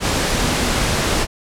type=tone in noise; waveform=sine; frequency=246.9 Hz; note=B3; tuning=in tune; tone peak=-27 dBFS; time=0.38-0.72 s; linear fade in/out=50 ms; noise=pink; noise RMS=-18 dBFS; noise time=0-1.27 s; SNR=-12 dB; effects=low-pass 9000 Hz 12 dB/octave